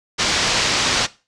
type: low-pass noise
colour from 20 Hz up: white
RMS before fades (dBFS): -19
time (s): 0.18-1.07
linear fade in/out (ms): 20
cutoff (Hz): 5900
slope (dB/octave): 24
effects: noise-tail reverb RT60 0.3 s tail -18 dB re dry + resampled to 22050 Hz